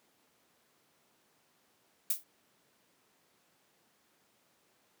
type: noise with exponential decay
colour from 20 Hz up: violet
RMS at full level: -25 dBFS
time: 2.1-2.24 s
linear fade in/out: 5 ms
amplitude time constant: 29 ms
effects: pink hiss -70 dBFS RMS until 5 s + high-pass 200 Hz 12 dB/octave